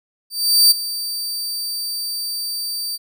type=tone with ADSR envelope; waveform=sawtooth; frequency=4640 Hz; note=D8; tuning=22 cents flat; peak=-5 dBFS; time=0.3-2.98 s; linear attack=410 ms; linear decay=16 ms; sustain=-15 dB; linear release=32 ms; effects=none